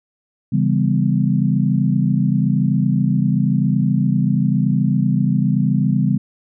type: chord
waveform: sine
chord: C# half-diminished seventh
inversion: none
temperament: just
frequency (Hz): 138.59 / 166.31 / 199.57 / 249.5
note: C#3 / E3 / G3 / B3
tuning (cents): 0 / +16 / +31 / +18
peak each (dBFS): -18 / -20 / -18 / -22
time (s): 0.52-6.18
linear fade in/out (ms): 10
effects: none